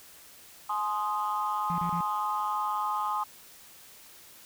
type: chord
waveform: sine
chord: Ab major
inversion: none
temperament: equal with one note detuned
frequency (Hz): 845.1 / 1046.5 / 1244.5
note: Ab5 / C6 / Eb6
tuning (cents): +30 / 0 / 0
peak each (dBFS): -31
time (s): 0.69-3.24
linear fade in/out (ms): 10
type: tone bursts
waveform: sine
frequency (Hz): 171.3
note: F3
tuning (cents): -33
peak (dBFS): -30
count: 3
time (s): 1.7-2.007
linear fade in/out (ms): 0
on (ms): 81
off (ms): 32
effects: tanh soft clip ceiling -20 dBFS + white hiss -52 dBFS RMS until 4.45 s